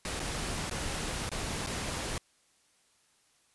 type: noise with dropouts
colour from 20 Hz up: pink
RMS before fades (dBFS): -35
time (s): 0.05-2.18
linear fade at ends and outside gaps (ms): 1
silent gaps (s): 0.195-0.201 / 0.697-0.711 / 1.292-1.316 / 1.663-1.67
effects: white hiss -68 dBFS RMS until 3.54 s + resampled to 24000 Hz